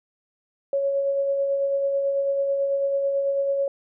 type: tone with tremolo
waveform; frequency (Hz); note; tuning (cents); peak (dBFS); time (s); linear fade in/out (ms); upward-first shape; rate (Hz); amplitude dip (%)
sine; 554.4; C#5; 0; -19; 0.73-3.68; 2; sine; 9.1; 30
effects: none